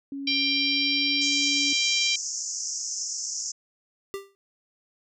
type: tone with pitch glide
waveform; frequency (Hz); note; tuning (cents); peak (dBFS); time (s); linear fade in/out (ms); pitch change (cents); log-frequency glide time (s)
sine; 277.2 to 284; C#4 to C#4; 0 to +42; -31; 0.12-1.73; 2; +42; 0.3-1.13
type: harmonic tone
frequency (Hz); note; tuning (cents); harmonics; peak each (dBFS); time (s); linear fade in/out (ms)
789; G5; +11; 3 / 4 / 5 / 6 / 7; -27 / -28 / -29 / -30 / -30; 0.27-2.16; 5
type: band-pass noise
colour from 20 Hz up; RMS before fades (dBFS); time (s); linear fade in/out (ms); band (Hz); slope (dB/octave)
pink; -32; 1.21-3.52; 10; 5300 to 7200; 96
type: tone with exponential decay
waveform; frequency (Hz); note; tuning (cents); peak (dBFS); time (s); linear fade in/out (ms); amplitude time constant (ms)
square; 394.7; G4; +12; -28; 4.14-4.35; 0; 44
effects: none